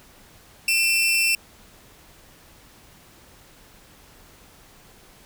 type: tone pair together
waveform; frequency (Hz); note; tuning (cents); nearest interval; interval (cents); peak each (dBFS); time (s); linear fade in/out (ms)
sawtooth; 2391 / 2684; D7 / E7; +30 / +31; major second; 201; -26 / -15; 0.68-1.35; 2
effects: pink hiss -51 dBFS RMS until 5.25 s